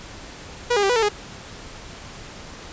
sawtooth tone with pitch steps, 484.3 / 407.8 / 392 / 490.7 / 449.5 / 415 Hz, B4 / G#4 / G4 / B4 / A4 / G#4, -34 / -32 / 0 / -11 / +37 / -1 cents, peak -13 dBFS, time 0.7-1.09 s, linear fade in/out 10 ms, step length 65 ms, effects pink hiss -39 dBFS RMS until 2.72 s + resampled to 16000 Hz

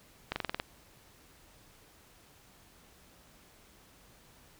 slowing click train, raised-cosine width 0.3 ms, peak -16 dBFS, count 7, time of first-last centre 0.32-0.599 s, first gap 40 ms, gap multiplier 1.06, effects pink hiss -60 dBFS RMS until 4.59 s

